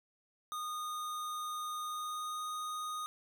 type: tone with pitch glide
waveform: square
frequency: 1230 to 1239.3 Hz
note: D#6 to D#6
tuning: -20 to -7 cents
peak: -38 dBFS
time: 0.52-3.06 s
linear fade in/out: 0 ms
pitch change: +13 cents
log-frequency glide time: 1.85-2.43 s
effects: none